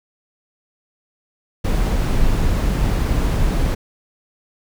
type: noise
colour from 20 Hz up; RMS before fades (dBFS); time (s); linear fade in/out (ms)
brown; -17; 1.64-3.75; 10
effects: none